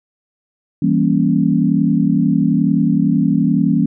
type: chord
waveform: sine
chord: E diminished seventh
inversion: none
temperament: equal with one note detuned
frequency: 164.81 / 196 / 235 / 277.2 Hz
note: E3 / G3 / Bb3 / Db4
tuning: 0 / 0 / +14 / 0 cents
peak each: -17 dBFS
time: 0.82-3.86 s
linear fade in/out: 5 ms
effects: none